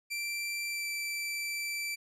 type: tone with pitch glide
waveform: sawtooth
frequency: 2349 to 2333 Hz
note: D7 to D7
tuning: 0 to -12 cents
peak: -30 dBFS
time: 0.1-1.96 s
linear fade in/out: 20 ms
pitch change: -12 cents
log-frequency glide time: 0.68-0.87 s
effects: resampled to 32000 Hz